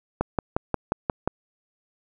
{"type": "click train", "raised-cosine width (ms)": 1, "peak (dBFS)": -8, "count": 7, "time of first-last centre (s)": [0.21, 1.276], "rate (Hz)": 5.63, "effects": []}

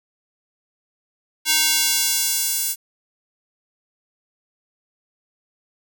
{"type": "tone with high-pass filter sweep", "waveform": "square", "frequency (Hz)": 310, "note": "D#4", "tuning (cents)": -6, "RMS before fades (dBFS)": -20, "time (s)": [1.45, 2.76], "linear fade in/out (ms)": 50, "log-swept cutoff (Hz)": [2900, 8800], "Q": 0.72, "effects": []}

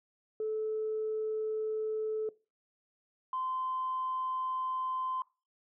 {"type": "tone pair in turn", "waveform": "sine", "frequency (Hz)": [434.7, 1033.9], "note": ["A4", "C6"], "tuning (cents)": [-21, -21], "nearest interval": "octave + minor third", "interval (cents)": 1500, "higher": "second", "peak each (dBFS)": [-30, -31], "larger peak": "first", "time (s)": [[0.4, 2.29], [3.33, 5.22]], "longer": "neither", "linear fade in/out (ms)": 2, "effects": ["noise-tail reverb RT60 0.3 s tail -21 dB re dry", "tanh soft clip ceiling -26 dBFS"]}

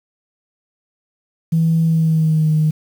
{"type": "tone with pitch glide", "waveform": "sine", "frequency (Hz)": [163.4, 155.12], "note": ["E3", "D#3"], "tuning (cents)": [-15, -5], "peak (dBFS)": -11, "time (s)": [1.52, 2.71], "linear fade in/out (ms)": 10, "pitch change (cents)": -90, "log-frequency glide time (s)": [1.85, 2.51], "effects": ["tanh soft clip ceiling -7 dBFS", "7-bit"]}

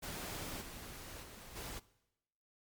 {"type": "noise with level steps", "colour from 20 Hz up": "pink", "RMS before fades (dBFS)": [-43, -49, -53, -45], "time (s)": [0.02, 1.8], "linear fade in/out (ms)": 20, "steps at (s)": [0.6, 1.22, 1.55], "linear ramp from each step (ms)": 20, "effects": ["noise-tail reverb RT60 0.9 s tail -20 dB re dry", "MP3 96 kbps"]}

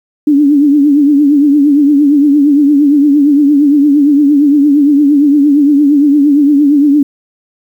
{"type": "tone with vibrato", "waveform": "sine", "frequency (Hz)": 288.3, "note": "D4", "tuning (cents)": -32, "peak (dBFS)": -4, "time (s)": [0.27, 7.03], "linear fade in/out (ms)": 5, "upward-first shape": "triangle", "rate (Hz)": 8.7, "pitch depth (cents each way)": 97, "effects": ["7-bit"]}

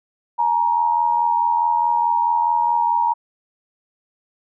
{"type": "tone pair together", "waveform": "sine", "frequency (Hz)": [857, 941.7], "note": ["A5", "A#5"], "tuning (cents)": [-46, 17], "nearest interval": "major second", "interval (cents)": 163, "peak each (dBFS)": [-22, -16], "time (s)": [0.38, 3.14], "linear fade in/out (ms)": 20, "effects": []}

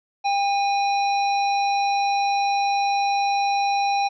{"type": "harmonic tone with a mistuned harmonic", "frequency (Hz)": 800, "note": "G5", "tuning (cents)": 35, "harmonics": [1, 3, 5, 7], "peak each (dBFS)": [-19, -29, -33, -36], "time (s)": [0.24, 4.09], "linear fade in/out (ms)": 20, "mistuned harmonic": 3, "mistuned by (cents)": 49, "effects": []}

